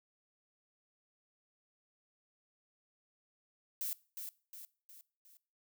violet noise with echo, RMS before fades -38 dBFS, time 3.81-3.93 s, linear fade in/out 0 ms, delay 360 ms, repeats 4, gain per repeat -6 dB, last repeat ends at 5.37 s, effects noise-tail reverb RT60 0.4 s tail -21 dB re dry

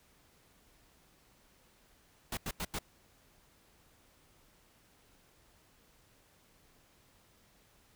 pink noise bursts, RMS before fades -37 dBFS, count 4, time 2.32-2.789 s, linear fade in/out 5 ms, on 52 ms, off 87 ms, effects pink hiss -66 dBFS RMS until 7.95 s

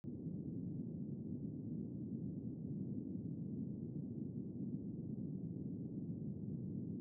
pink band-pass noise, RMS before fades -45 dBFS, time 0.04-7 s, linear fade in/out 0 ms, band 130 to 280 Hz, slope 24 dB/octave, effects none

